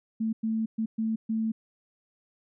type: tone bursts at uneven times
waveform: sine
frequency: 222 Hz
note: A3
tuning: 16 cents sharp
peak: -25 dBFS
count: 5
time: 0.2-0.33 / 0.43-0.66 / 0.78-0.86 / 0.98-1.16 / 1.29-1.52 s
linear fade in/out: 10 ms
effects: none